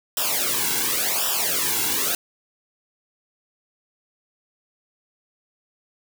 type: noise with flanger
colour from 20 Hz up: white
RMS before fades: -23 dBFS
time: 0.17-2.15 s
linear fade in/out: 2 ms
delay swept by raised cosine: 0.46 to 1.66 ms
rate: 0.91 Hz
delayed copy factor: -0.95
effects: none